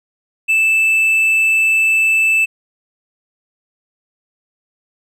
triangle tone, 2637 Hz, E7, in tune, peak -9 dBFS, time 0.48-2.46 s, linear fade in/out 20 ms, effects none

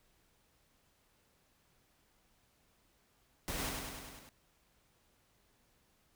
pink noise with echo, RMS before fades -39 dBFS, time 3.48-3.69 s, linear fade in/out 0 ms, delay 100 ms, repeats 6, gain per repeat -3 dB, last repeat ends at 4.29 s, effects pink hiss -72 dBFS RMS until 6.15 s

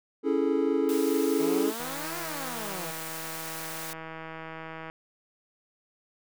triangle chord, A major seventh, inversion first, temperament equal, 277.2 / 329.6 / 415.3 / 440 Hz, C#4 / E4 / G#4 / A4, 0 / 0 / 0 / 0 cents, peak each -26 / -27 / -27 / -27 dBFS, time 0.23-1.73 s, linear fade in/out 50 ms
white high-pass noise, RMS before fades -39 dBFS, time 0.89-3.93 s, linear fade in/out 0 ms, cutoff 490 Hz, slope 96 dB/octave
10% pulse exponential two-way sweep, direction up then down, 155.56 to 353.7 to 155.56 Hz, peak -28 dBFS, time 1.39-2.92 s, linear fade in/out 20 ms, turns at 2.18 s
click train, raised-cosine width 0.5 ms, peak -25 dBFS, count 500, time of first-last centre 1.8-4.899 s, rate 161 Hz
effects none

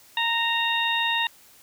harmonic tone, 926 Hz, A#5, 12 cents flat, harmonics 1 / 2 / 3 / 4, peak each -27 / -27 / -27 / -27 dBFS, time 0.17-1.27 s, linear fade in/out 2 ms, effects white hiss -53 dBFS RMS until 1.62 s

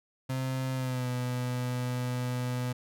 35% pulse tone with pitch glide, 130.81 to 124.54 Hz, C3 to B2, 0 to +15 cents, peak -28 dBFS, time 0.29-2.73 s, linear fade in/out 10 ms, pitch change -85 cents, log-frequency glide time 0.74-1.09 s, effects none

